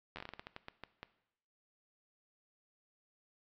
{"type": "slowing click train", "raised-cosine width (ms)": 0.3, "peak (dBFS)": -28, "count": 14, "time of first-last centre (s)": [0.16, 1.03], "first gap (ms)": 11, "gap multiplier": 1.27, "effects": ["noise-tail reverb RT60 0.8 s tail -17 dB re dry", "low-pass 5000 Hz 12 dB/octave"]}